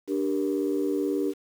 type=chord; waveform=sine; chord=G minor; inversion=second; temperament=just; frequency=294 / 392 / 470.4 Hz; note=D4 / G4 / Bb4; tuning=+2 / 0 / +16 cents; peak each=-26 / -27 / -31 dBFS; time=0.07-1.34 s; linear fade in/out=50 ms; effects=tanh soft clip ceiling -16 dBFS + 8-bit